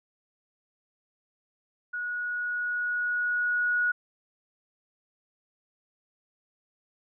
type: tone with level ramp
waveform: sine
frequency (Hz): 1457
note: F#6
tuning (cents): -27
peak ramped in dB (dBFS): -30 to -22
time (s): 1.93-3.92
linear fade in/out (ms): 10
effects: none